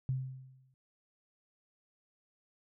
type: tone with exponential decay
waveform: sine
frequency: 130.81 Hz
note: C3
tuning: in tune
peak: -28 dBFS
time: 0.09-0.74 s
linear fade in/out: 0 ms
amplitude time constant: 140 ms
effects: none